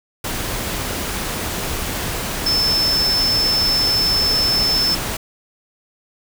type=tone in noise; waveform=sine; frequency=5274 Hz; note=E8; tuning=in tune; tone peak=-15 dBFS; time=2.46-4.95 s; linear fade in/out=5 ms; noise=pink; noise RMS=-24 dBFS; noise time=0.24-5.17 s; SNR=+6 dB; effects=none